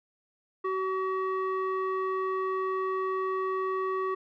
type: tone with low-pass filter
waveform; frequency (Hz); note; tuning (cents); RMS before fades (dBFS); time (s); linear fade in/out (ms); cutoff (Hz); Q
square; 378.5; F#4; +39; -30; 0.64-4.15; 10; 1400; 7
effects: none